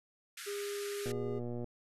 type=band-pass noise; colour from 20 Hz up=pink; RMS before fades=-46 dBFS; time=0.37-1.12 s; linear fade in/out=5 ms; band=1300 to 13000 Hz; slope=96 dB/octave
type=tone; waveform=triangle; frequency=406.2 Hz; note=G#4; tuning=38 cents flat; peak=-35 dBFS; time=0.46-1.4 s; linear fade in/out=20 ms
type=click train; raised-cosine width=2 ms; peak=-28 dBFS; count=71; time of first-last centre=1.06-1.643 s; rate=120 Hz
effects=none